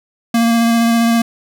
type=tone with vibrato; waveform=square; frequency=231.5 Hz; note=A#3; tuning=12 cents flat; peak=-11 dBFS; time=0.34-1.22 s; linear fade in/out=5 ms; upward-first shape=sine; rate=15 Hz; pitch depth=13 cents each way; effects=none